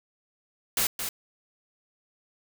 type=noise with echo; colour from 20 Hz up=white; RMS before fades=-25 dBFS; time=0.77-0.87 s; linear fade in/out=2 ms; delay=220 ms; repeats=1; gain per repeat=-7 dB; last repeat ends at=1.09 s; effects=none